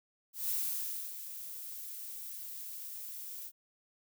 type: noise with ADSR envelope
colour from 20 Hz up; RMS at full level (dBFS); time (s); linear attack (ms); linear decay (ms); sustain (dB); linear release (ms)
violet; -33; 0.33-3.52; 160; 640; -11; 57
effects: none